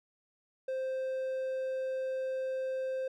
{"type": "tone", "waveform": "triangle", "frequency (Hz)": 523.3, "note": "C5", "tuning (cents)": 0, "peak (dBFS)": -30, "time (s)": [0.68, 3.08], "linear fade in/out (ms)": 5, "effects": []}